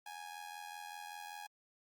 sawtooth tone with amplitude modulation, 829 Hz, G#5, 3 cents flat, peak -39 dBFS, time 0.06-1.47 s, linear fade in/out 5 ms, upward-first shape sine, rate 85.2 Hz, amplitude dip 70%, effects Opus 48 kbps

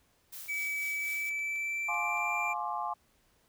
blue noise with tremolo, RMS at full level -43 dBFS, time 0.32-1.3 s, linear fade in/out 10 ms, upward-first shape triangle, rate 4.1 Hz, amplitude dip 50%
clicks, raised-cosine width 0.2 ms, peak -39 dBFS, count 7, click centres 0.459 / 1.088 / 1.31 / 1.392 / 1.559 / 1.943 / 2.174 s
triangle tone with pitch glide, 2289 to 2371 Hz, D7 to D7, -45 to +16 cents, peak -30 dBFS, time 0.48-2.54 s, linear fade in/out 20 ms, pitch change +61 cents, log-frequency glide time 0.94-2.33 s
sine chord, D half-diminished seventh, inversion first, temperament just, 704.8 / 845.8 / 1057.2 / 1174.7 Hz, F5 / Ab5 / C6 / D6, +16 / +31 / +18 / 0 cents, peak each -38 / -36 / -37 / -39 dBFS, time 1.88-2.94 s, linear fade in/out 10 ms
effects pink hiss -69 dBFS RMS until 3.48 s

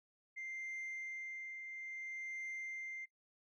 sine tone with tremolo, 2093 Hz, C7, in tune, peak -39 dBFS, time 0.36-3.06 s, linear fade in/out 20 ms, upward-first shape triangle, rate 0.59 Hz, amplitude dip 50%, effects noise-tail reverb RT60 0.1 s tail -21 dB re dry + tanh soft clip ceiling -40 dBFS

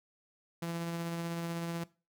sawtooth tone with tremolo, 168.6 Hz, E3, 39 cents sharp, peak -30 dBFS, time 0.62-1.84 s, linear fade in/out 5 ms, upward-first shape triangle, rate 16 Hz, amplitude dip 30%, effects noise-tail reverb RT60 0.3 s tail -19 dB re dry

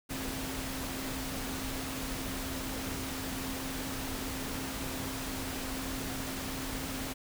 sine tone in noise, 264.2 Hz, C4, 17 cents sharp, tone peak -40 dBFS, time 0.09-7.14 s, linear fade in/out 20 ms, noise pink, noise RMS -38 dBFS, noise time 0.09-7.14 s, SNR -5 dB, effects none

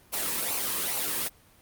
white noise with flanger, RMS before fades -29 dBFS, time 0.12-1.29 s, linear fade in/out 20 ms, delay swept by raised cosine 0.57 to 1.42 ms, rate 2.4 Hz, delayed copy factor -0.55, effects pink hiss -58 dBFS RMS until 1.61 s + Opus 32 kbps

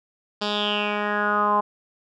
10% pulse tone with low-pass filter sweep, 207.7 Hz, G#3, in tune, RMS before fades -23 dBFS, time 0.41-1.61 s, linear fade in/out 10 ms, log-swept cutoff 4400 to 970 Hz, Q 6.2, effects none

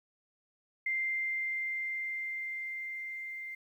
sine tone with level ramp, 2093 Hz, C7, in tune, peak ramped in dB -29 to -39 dBFS, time 0.86-3.55 s, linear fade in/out 5 ms, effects 11-bit

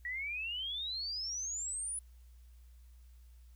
sine exponential sweep, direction up, 1904 to 10060 Hz, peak -36 dBFS, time 0.05-1.99 s, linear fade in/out 2 ms, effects added 60 Hz sine -54 dBFS peak until 3.55 s + white hiss -73 dBFS RMS until 3.55 s

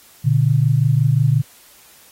sine tone pair together, 120 / 145.68 Hz, B2 / D3, -49 / -14 cents, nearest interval minor third, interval 335 cents, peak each -15 dBFS, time 0.24-1.42 s, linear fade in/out 20 ms, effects white hiss -48 dBFS RMS until 2.11 s + AAC 48 kbps

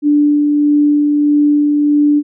sine tone with tremolo, 293.7 Hz, D4, in tune, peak -7 dBFS, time 0.02-2.23 s, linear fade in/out 50 ms, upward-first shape sine, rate 1.6 Hz, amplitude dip 25%, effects none

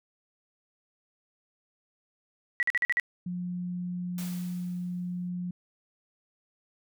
sine tone bursts, 1938 Hz, B6, 33 cents flat, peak -22 dBFS, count 6, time 2.6-2.998 s, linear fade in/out 0 ms, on 28 ms, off 46 ms
sine tone, 178.3 Hz, F3, 36 cents sharp, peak -31 dBFS, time 3.26-5.51 s, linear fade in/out 5 ms
white noise with exponential decay, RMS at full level -41 dBFS, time 4.18-5.29 s, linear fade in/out 2 ms, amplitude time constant 240 ms
effects none

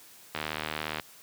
click train, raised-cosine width 0.3 ms, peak -15 dBFS, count 51, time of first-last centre 0.35-0.998 s, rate 77.2 Hz, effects white hiss -53 dBFS RMS until 1.22 s + high-pass 80 Hz 12 dB/octave

